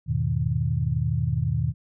sine chord, E major seventh, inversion none, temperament equal with one note detuned, 81.84 / 103.83 / 123.47 / 155.56 Hz, E2 / G#2 / B2 / D#3, -12 / 0 / 0 / 0 cents, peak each -29 / -29 / -25 / -27 dBFS, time 0.06-1.74 s, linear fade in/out 50 ms, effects none

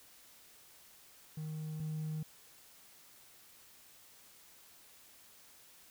triangle tone pair in turn, 155.56 / 155.56 Hz, D#3 / D#3, 0 / 0 cents, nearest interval unison, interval 0 cents, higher neither, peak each -36 / -33 dBFS, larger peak second, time 1.37-1.8 / 1.8-2.23 s, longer neither, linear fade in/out 5 ms, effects tanh soft clip ceiling -31 dBFS + white hiss -60 dBFS RMS until 5.9 s

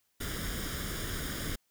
pink noise with comb filter, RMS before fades -36 dBFS, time 0.2-1.56 s, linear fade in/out 10 ms, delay 0.58 ms, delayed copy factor +0.7, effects white hiss -75 dBFS RMS until 1.7 s

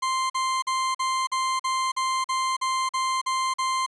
40% pulse tone bursts, 1046.5 Hz, C6, in tune, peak -22 dBFS, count 12, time 0.02-3.864 s, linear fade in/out 10 ms, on 280 ms, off 44 ms, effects resampled to 22050 Hz + 9-bit

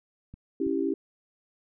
clicks, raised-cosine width 5 ms, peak -31 dBFS, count 2, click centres 0.34 / 0.667 s
sine chord, C# diminished, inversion none, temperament equal, 277.2 / 329.6 / 392 Hz, C#4 / E4 / G4, 0 / 0 / 0 cents, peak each -29 dBFS, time 0.6-0.94 s, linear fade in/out 5 ms
effects none

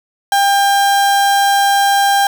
35% pulse tone, 798 Hz, G5, 31 cents sharp, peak -8 dBFS, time 0.32-2.27 s, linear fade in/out 2 ms, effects 7-bit

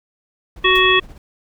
brown noise with tremolo, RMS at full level -34 dBFS, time 0.56-1.18 s, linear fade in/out 2 ms, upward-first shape sine, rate 15 Hz, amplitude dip 55%
harmonic tone, 372.3 Hz, F#4, 11 cents sharp, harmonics 1 / 3 / 5 / 7 / 9, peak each -17 / -17 / -17 / -17 / -17 dBFS, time 0.64-1 s, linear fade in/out 10 ms
white noise with exponential decay, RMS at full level -32 dBFS, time 0.75-0.86 s, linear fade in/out 5 ms, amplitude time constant 23 ms
effects none

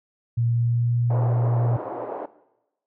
sine tone with pitch glide, 117.5 to 119.48 Hz, A#2 to A#2, +14 to +43 cents, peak -19 dBFS, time 0.37-1.77 s, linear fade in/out 10 ms, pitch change +29 cents, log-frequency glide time 0.47-0.96 s
white band-pass noise, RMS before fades -32 dBFS, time 1.1-2.26 s, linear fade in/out 5 ms, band 310 to 820 Hz, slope 24 dB/octave
effects noise-tail reverb RT60 0.9 s tail -17 dB re dry

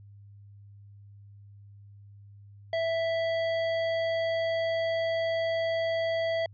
sine tone with hard clipping, 659.3 Hz, E5, in tune, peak -28 dBFS, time 2.73-6.46 s, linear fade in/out 2 ms, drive 15 dB, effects added 101 Hz sine -48 dBFS peak until 6.53 s + resampled to 11025 Hz

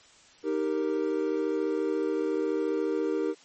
triangle chord, Eb major, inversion none, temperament equal, 311.1 / 392 / 466.2 Hz, Eb4 / G4 / Bb4, 0 / 0 / 0 cents, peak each -28 dBFS, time 0.43-3.35 s, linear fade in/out 50 ms, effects white hiss -56 dBFS RMS until 3.44 s + MP3 32 kbps

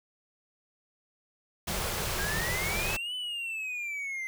pink band-stop noise, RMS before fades -32 dBFS, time 1.67-2.97 s, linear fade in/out 10 ms, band 220 to 330 Hz, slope 96 dB/octave
triangle exponential two-way sweep, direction up then down, 1595 to 3025 to 2059 Hz, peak -31 dBFS, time 2.19-4.27 s, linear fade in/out 0 ms, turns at 3.15 s
effects none

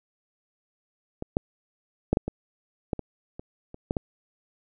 clicks, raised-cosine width 2 ms, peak -18 / -9 / -7 / -7 / -16 / -12 / -19 / -24 / -27 / -12 / -13 dBFS, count 11, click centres 1.224 / 1.369 / 2.13 / 2.171 / 2.28 / 2.932 / 2.993 / 3.395 / 3.744 / 3.909 / 3.968 s, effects none

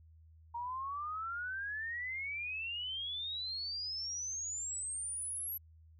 sine exponential sweep, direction up, 932 to 11840 Hz, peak -37 dBFS, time 0.54-5.58 s, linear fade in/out 10 ms, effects added 80 Hz sine -57 dBFS peak until 5.99 s

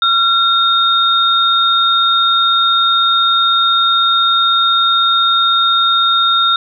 sine tone pair together, 1368 / 3690 Hz, F6 / A#7, -36 / -18 cents, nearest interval octave + perfect fourth, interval 1718 cents, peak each -12 dBFS, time 0.02-6.56 s, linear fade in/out 2 ms, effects none

